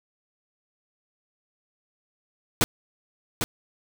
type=noise with echo; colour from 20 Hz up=pink; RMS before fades=-20 dBFS; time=2.61-2.64 s; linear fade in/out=0 ms; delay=800 ms; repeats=1; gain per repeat=-6 dB; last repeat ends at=3.44 s; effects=none